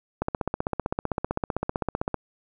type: click train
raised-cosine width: 1 ms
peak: -11 dBFS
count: 31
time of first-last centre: 0.22-2.143 s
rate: 15.6 Hz
effects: none